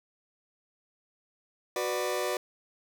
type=chord; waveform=sawtooth; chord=B minor; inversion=second; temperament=just; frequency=370.4 / 493.9 / 592.7 Hz; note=F#4 / B4 / D5; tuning=+2 / 0 / +16 cents; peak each=-29 dBFS; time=1.76-2.37 s; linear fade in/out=2 ms; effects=none